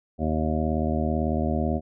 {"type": "harmonic tone", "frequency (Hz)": 78.1, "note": "D#2", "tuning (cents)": 7, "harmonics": [1, 2, 3, 4, 5, 7, 8, 9], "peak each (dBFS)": [-27, -31, -27, -33, -34, -34, -33, -33], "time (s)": [0.18, 1.81], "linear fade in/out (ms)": 50, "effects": []}